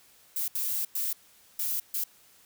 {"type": "noise bursts at uneven times", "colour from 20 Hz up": "violet", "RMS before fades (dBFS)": -30, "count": 5, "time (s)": [[0.36, 0.48], [0.55, 0.85], [0.95, 1.13], [1.59, 1.8], [1.94, 2.04]], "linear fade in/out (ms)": 5, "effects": ["white hiss -59 dBFS RMS until 2.45 s"]}